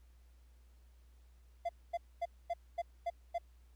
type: tone bursts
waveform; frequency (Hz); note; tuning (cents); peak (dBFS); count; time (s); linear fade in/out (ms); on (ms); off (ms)
triangle; 686; F5; -31; -31; 7; 1.65-3.384; 10; 42; 240
effects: added 60 Hz sine -59 dBFS peak until 3.75 s + pink hiss -75 dBFS RMS until 3.75 s